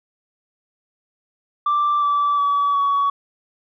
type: tone with pitch steps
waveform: sine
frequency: 1174.7 / 1158.5 / 1142.6 / 1126.8 Hz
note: D6 / D6 / D6 / C#6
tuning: 0 / -24 / -48 / +28 cents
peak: -14 dBFS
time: 1.66-3.1 s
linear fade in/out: 5 ms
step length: 360 ms
effects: tanh soft clip ceiling -13 dBFS